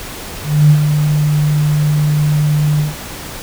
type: tone with ADSR envelope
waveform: sine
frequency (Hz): 150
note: D3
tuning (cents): +37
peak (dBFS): -3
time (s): 0.43-2.95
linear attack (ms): 270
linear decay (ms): 74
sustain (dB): -7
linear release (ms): 150
effects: pink hiss -28 dBFS RMS until 3.42 s